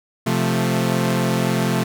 sawtooth chord, F major, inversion second, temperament equal, 130.81 / 174.61 / 220 Hz, C3 / F3 / A3, 0 / 0 / 0 cents, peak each -18 dBFS, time 0.26-1.84 s, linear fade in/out 10 ms, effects none

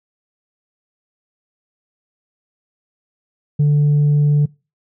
sine tone with tanh clipping, 146.83 Hz, D3, in tune, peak -11 dBFS, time 3.59-4.46 s, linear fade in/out 10 ms, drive 1 dB, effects noise-tail reverb RT60 0.3 s tail -24 dB re dry

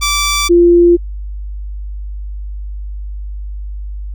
10% pulse / sine tone pair in turn, 1164 / 346.1 Hz, D6 / F4, -16 / -16 cents, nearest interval octave + major sixth, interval 2100 cents, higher first, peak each -4 dBFS, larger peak neither, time 0.01-0.49 / 0.49-0.97 s, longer neither, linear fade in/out 20 ms, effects added 50 Hz sine -21 dBFS peak until 4.14 s

